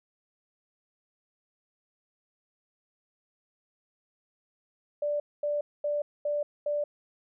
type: tone bursts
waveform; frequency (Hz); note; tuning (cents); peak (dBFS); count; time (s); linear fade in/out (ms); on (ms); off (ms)
sine; 587.3; D5; 0; -26; 5; 5.02-6.84; 5; 180; 230
effects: none